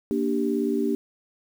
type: chord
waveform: sine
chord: G minor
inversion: first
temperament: just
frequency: 235.2 / 294 / 392 Hz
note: Bb3 / D4 / G4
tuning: +16 / +2 / 0 cents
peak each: -26 dBFS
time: 0.11-0.95 s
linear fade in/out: 0 ms
effects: 8-bit